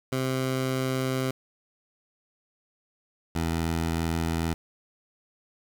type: tone pair in turn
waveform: 15% pulse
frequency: 130.81 / 82.41 Hz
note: C3 / E2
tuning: 0 / 0 cents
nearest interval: minor sixth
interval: 800 cents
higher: first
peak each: -19 dBFS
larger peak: neither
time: 0.12-1.31 / 3.35-4.54 s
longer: neither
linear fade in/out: 5 ms
effects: 8-bit